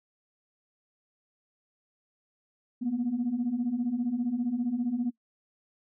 sine beating tone pair, 231.1 / 246.1 Hz, A#3 / B3, -15 / -6 cents, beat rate 15 Hz, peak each -31 / -27 dBFS, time 2.81-5.11 s, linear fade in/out 20 ms, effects noise-tail reverb RT60 0.1 s tail -21 dB re dry + tanh soft clip ceiling -21 dBFS

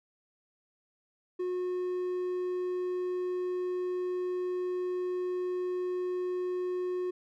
triangle tone, 362.6 Hz, F#4, 35 cents flat, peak -28 dBFS, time 1.39-7.11 s, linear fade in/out 10 ms, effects none

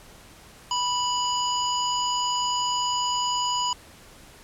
harmonic tone, 985 Hz, B5, 5 cents flat, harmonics 1 / 3 / 5 / 7, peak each -25 / -29 / -32 / -32 dBFS, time 0.71-3.73 s, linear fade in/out 2 ms, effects pink hiss -49 dBFS RMS until 4.43 s + low-pass 12000 Hz 12 dB/octave

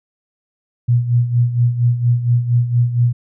sine tone with tremolo, 120.6 Hz, B2, 41 cents flat, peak -9 dBFS, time 0.88-3.13 s, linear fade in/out 10 ms, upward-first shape sine, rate 4.3 Hz, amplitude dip 70%, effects none

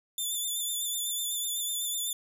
10% pulse tone with vibrato, 3520 Hz, A7, in tune, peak -23 dBFS, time 0.18-2.13 s, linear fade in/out 2 ms, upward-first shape sine, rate 8 Hz, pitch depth 40 cents each way, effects none

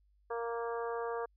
harmonic tone, 233.1 Hz, A#3, in tune, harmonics 2 / 3 / 4 / 5 / 6 / 7, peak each -36 / -43 / -43 / -43 / -51 / -49 dBFS, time 0.3-1.26 s, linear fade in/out 10 ms, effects added 50 Hz sine -66 dBFS peak until 1.36 s

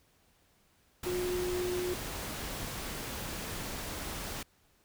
sine tone in noise, 360.1 Hz, F#4, 47 cents flat, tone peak -31 dBFS, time 1.06-1.94 s, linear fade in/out 5 ms, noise pink, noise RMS -39 dBFS, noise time 1.03-4.43 s, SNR +5 dB, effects pink hiss -68 dBFS RMS until 4.84 s

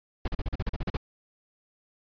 brown noise bursts, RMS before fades -28 dBFS, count 11, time 0.25-0.97 s, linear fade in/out 5 ms, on 30 ms, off 39 ms, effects resampled to 11025 Hz

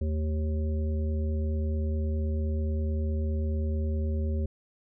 harmonic tone with a mistuned harmonic, 77.78 Hz, D#2, in tune, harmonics 1 / 3 / 5 / 7, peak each -26 / -36 / -40 / -43 dBFS, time 0.01-4.46 s, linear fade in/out 5 ms, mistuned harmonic 3, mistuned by -72 cents, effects none

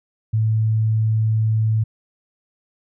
sine tone, 110 Hz, A2, in tune, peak -15 dBFS, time 0.33-1.84 s, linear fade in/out 10 ms, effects none

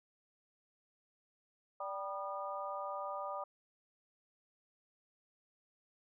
harmonic tone with a mistuned harmonic, 195 Hz, G3, 9 cents flat, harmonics 3 / 4 / 5 / 6, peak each -43 / -45 / -45 / -43 dBFS, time 1.8-3.44 s, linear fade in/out 5 ms, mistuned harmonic 6, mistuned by +68 cents, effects none

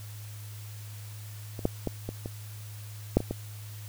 clicks, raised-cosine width 2 ms, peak -25 / -10 / -15 / -20 / -22 / -6 / -20 / -17 dBFS, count 8, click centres 1.592 / 1.654 / 1.873 / 2.09 / 2.259 / 3.17 / 3.204 / 3.31 s, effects added 105 Hz sine -40 dBFS peak until 3.88 s + white hiss -50 dBFS RMS until 3.88 s

